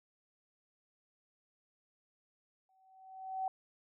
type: tone with exponential growth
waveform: sine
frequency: 760 Hz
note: F#5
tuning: 46 cents sharp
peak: -31 dBFS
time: 2.69-3.48 s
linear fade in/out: 2 ms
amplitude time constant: 170 ms
effects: none